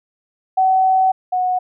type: tone pair in turn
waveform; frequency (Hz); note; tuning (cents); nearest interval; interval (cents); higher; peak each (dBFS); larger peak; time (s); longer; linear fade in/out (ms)
sine; 756 / 733.6; F#5 / F#5; +37 / -15; minor second; 52; first; -11 / -15; first; 0.57-1.12 / 1.32-1.59; first; 10
effects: none